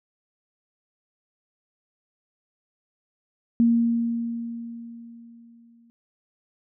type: tone with exponential decay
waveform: sine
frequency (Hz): 233.1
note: A#3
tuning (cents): 0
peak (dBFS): -14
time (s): 3.6-5.9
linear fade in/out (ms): 0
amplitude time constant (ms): 500
effects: none